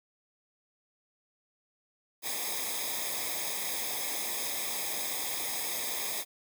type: noise with comb filter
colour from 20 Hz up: white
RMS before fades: -34 dBFS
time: 2.22-6.25 s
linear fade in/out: 50 ms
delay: 0.69 ms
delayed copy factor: -0.9
effects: none